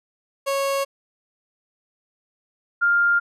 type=tone pair in turn; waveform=30% pulse / sine; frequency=551 / 1401.3 Hz; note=C#5 / F6; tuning=-11 / +5 cents; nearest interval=octave + major third; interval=1616 cents; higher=second; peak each=-18 / -15 dBFS; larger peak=second; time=0.46-0.85 / 2.81-3.2 s; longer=neither; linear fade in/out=20 ms; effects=resampled to 32000 Hz